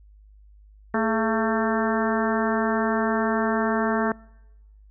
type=harmonic tone with a mistuned harmonic; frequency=223.9 Hz; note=A3; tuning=30 cents sharp; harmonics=1 / 2 / 3 / 4 / 5 / 6 / 7 / 8; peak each=-24 / -27 / -29 / -30 / -31 / -32 / -32 / -33 dBFS; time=0.94-4.12 s; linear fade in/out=2 ms; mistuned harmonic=2; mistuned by=-83 cents; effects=noise-tail reverb RT60 1.0 s tail -26 dB re dry + added 51 Hz sine -48 dBFS peak until 4.9 s